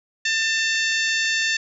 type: harmonic tone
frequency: 894 Hz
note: A5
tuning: 27 cents sharp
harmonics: 2 / 3 / 4 / 5 / 6 / 7 / 8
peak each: -22 / -26 / -28 / -30 / -32 / -33 / -34 dBFS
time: 0.25-1.57 s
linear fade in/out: 5 ms
effects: none